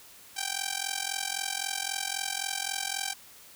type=tone with amplitude modulation; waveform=5% pulse; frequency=783 Hz; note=G5; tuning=2 cents flat; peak=-15 dBFS; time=0.36-3.14 s; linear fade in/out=20 ms; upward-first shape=sine; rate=43.8 Hz; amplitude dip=90%; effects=white hiss -52 dBFS RMS until 3.55 s